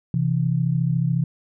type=tone pair together; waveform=sine; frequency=130.81 / 164.81 Hz; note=C3 / E3; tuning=0 / 0 cents; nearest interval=major third; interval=400 cents; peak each=-21 dBFS; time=0.14-1.24 s; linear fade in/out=2 ms; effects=none